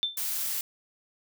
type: tone with exponential decay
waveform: sine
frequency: 3554 Hz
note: A7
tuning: 17 cents sharp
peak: -21 dBFS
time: 0.03-0.22 s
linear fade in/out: 0 ms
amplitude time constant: 41 ms
type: noise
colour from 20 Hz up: blue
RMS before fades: -31 dBFS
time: 0.17-0.61 s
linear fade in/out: 2 ms
effects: none